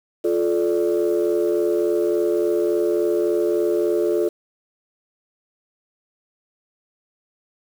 sine chord, D minor, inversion first, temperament equal with one note detuned, 349.2 / 432.7 / 587.3 Hz, F4 / A4 / D5, 0 / -29 / 0 cents, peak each -19 / -20 / -24 dBFS, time 0.24-4.29 s, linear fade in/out 10 ms, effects tanh soft clip ceiling -11 dBFS + 7-bit

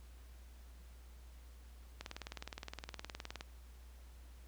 click train, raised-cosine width 0.2 ms, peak -26 dBFS, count 28, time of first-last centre 2.01-3.409 s, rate 19.3 Hz, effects added 60 Hz sine -53 dBFS peak until 4.47 s + pink hiss -66 dBFS RMS until 4.47 s

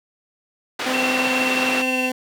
white band-pass noise, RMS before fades -26 dBFS, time 0.79-1.82 s, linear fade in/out 5 ms, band 240 to 2700 Hz, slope 12 dB/octave
20% pulse tone with pitch glide, 257.4 to 255.5 Hz, C4 to C4, -28 to -41 cents, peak -17 dBFS, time 0.86-2.12 s, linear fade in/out 5 ms, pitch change -13 cents, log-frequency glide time 1.89-2 s
sine tone with tremolo, 2700 Hz, E7, 41 cents sharp, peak -18 dBFS, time 0.93-2.1 s, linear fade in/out 20 ms, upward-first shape triangle, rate 19 Hz, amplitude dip 75%
effects none

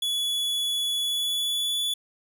45% pulse tone with pitch glide, 3405 to 3443 Hz, G#7 to A7, +42 to -38 cents, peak -24 dBFS, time 0.02-1.94 s, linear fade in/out 5 ms, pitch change +20 cents, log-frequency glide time 1-1.81 s, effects none

